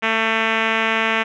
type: tone with low-pass filter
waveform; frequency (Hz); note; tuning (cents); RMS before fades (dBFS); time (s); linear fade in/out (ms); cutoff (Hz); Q
5% pulse; 223.2; A3; +25; -19; 0.02-1.24; 20; 2600; 1.8
effects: none